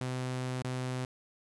sawtooth tone with dropouts, 127.6 Hz, C3, 43 cents flat, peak -29 dBFS, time 0.01-1.05 s, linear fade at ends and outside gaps 2 ms, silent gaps 0.623-0.646 s, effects resampled to 24000 Hz + 11-bit

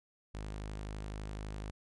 sawtooth tone, 51.91 Hz, G#1, in tune, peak -36 dBFS, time 0.34-1.71 s, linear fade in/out 10 ms, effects resampled to 22050 Hz

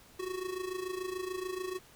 square tone with amplitude modulation, 370 Hz, F#4, in tune, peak -33 dBFS, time 0.19-1.79 s, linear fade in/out 10 ms, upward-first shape sine, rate 26.9 Hz, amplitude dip 70%, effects pink hiss -58 dBFS RMS until 1.95 s

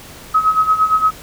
sine tone with tremolo, 1276 Hz, D#6, 43 cents sharp, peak -8 dBFS, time 0.34-1.11 s, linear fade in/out 10 ms, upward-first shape sine, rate 8.7 Hz, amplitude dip 75%, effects pink hiss -37 dBFS RMS until 1.22 s

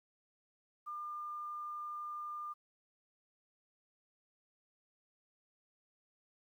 sine tone, 1202 Hz, D6, 40 cents sharp, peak -40 dBFS, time 0.86-2.54 s, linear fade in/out 20 ms, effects 12-bit

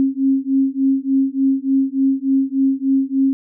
sine beating tone pair, 267.7 / 271.1 Hz, C4 / C#4, +40 / -38 cents, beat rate 3.4 Hz, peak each -17 dBFS, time 0-3.33 s, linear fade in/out 0 ms, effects none

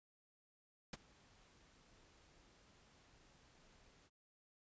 pink noise with ADSR envelope, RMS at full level -45 dBFS, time 0.93-4.1 s, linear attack 3 ms, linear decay 26 ms, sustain -23 dB, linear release 43 ms, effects resampled to 16000 Hz

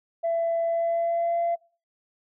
sine tone with pitch glide, 669 to 682.7 Hz, E5 to F5, +25 to -40 cents, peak -21 dBFS, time 0.23-1.56 s, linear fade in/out 20 ms, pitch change +35 cents, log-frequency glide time 0.64-1.39 s, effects noise-tail reverb RT60 0.4 s tail -23 dB re dry + tanh soft clip ceiling -19 dBFS

